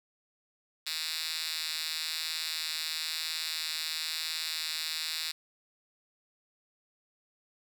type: tone with high-pass filter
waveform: 5% pulse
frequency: 159 Hz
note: D#3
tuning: 38 cents sharp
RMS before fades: -35 dBFS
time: 0.86-5.32 s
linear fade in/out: 10 ms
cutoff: 3400 Hz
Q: 4.2
effects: none